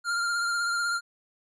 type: tone with vibrato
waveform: square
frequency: 1396.9 Hz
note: F6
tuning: in tune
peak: -26 dBFS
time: 0.04-1.01 s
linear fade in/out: 50 ms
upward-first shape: sine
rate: 16 Hz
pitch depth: 25 cents each way
effects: resampled to 22050 Hz